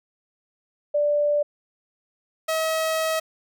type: tone pair in turn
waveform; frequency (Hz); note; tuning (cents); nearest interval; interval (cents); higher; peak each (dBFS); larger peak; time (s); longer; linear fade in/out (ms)
sine / sawtooth; 587.3 / 639.8; D5 / D#5; 0 / +48; minor second; 148; second; -18; neither; 0.94-1.43 / 2.48-3.2; second; 10
effects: none